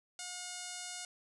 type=tone with low-pass filter; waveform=5% pulse; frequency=720 Hz; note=F#5; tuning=47 cents flat; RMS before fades=-44 dBFS; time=0.19-1.05 s; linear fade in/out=2 ms; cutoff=8400 Hz; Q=2; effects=none